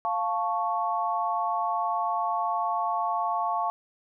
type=chord; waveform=sine; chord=F augmented; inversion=none; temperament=equal; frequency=698.5 / 880 / 1108.7 Hz; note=F5 / A5 / C#6; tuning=0 / 0 / 0 cents; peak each=-29 dBFS; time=0.05-3.7 s; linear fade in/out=0 ms; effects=none